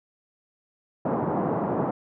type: band-pass noise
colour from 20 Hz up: pink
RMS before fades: -26 dBFS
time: 1.05-1.91 s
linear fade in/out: 5 ms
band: 150 to 1000 Hz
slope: 24 dB/octave
effects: none